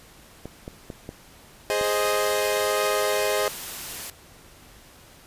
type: clicks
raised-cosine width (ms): 2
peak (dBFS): -21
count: 5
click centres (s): 0.456 / 0.679 / 0.902 / 1.091 / 1.812
type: chord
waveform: sawtooth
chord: Ab major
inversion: none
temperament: equal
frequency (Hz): 415.3 / 523.3 / 622.3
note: Ab4 / C5 / Eb5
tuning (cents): 0 / 0 / 0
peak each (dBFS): -22 / -23 / -22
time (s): 1.7-3.48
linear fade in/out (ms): 0
type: noise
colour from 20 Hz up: white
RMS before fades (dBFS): -35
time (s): 1.84-4.1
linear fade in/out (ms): 2
effects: pink hiss -50 dBFS RMS until 5.26 s + resampled to 32000 Hz